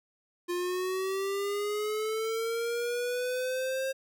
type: linear sweep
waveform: square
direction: up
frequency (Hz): 350 to 535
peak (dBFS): -30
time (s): 0.48-3.93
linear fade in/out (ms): 20
effects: none